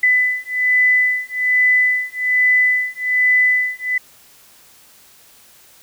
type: beating tone pair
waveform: sine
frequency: 2000 / 2001.2 Hz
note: B6 / B6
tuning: +21 / +22 cents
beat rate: 1.2 Hz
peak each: -16 dBFS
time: 0.03-3.98 s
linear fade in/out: 5 ms
effects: white hiss -48 dBFS RMS until 5.82 s